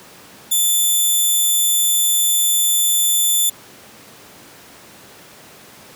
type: tone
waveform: 5% pulse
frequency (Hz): 3520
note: A7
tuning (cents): 0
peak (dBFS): -6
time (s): 0.51-3.5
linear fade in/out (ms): 10
effects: pink hiss -42 dBFS RMS until 5.95 s + high-pass 150 Hz 12 dB/octave